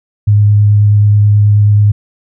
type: tone with vibrato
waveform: sine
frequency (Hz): 103.83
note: G#2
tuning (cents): 0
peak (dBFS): -4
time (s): 0.27-1.92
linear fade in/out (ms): 10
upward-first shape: square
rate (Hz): 9.3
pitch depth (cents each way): 8
effects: none